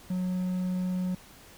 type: tone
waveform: triangle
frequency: 182.9 Hz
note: F#3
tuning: 20 cents flat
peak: -25 dBFS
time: 0.1-1.15 s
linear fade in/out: 5 ms
effects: pink hiss -52 dBFS RMS until 1.57 s